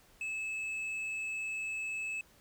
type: tone with hard clipping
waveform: sine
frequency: 2602 Hz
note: E7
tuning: 23 cents flat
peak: -36 dBFS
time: 0.21-2.21 s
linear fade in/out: 2 ms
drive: 4 dB
effects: pink hiss -63 dBFS RMS until 2.4 s